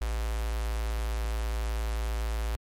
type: tone with notch filter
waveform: square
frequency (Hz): 55.5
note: A1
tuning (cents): +16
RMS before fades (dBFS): -30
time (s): 0.01-2.56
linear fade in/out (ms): 5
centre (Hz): 200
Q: 0.5
effects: MP3 64 kbps